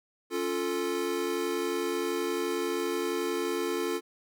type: chord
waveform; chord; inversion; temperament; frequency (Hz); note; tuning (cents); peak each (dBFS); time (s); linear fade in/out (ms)
square; Db augmented; none; equal; 277.2 / 349.2 / 440; Db4 / F4 / A4; 0 / 0 / 0; -37 / -32 / -33; 0.3-4.01; 50
effects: none